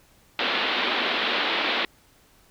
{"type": "band-pass noise", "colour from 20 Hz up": "white", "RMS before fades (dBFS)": -25, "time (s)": [0.39, 1.85], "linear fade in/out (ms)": 2, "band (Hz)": [210, 3900], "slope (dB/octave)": 48, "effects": ["pink hiss -58 dBFS RMS until 2.5 s"]}